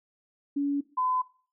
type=tone pair in turn; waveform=sine; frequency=283.6 / 1014.7 Hz; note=C#4 / B5; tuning=+40 / +47 cents; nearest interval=octave + minor seventh; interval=2207 cents; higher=second; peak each=-24 dBFS; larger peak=neither; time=0.56-0.81 / 0.97-1.22 s; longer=neither; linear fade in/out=10 ms; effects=noise-tail reverb RT60 0.4 s tail -18 dB re dry